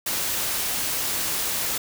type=noise; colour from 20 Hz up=white; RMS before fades=-26 dBFS; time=0.06-1.78 s; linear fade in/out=5 ms; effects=none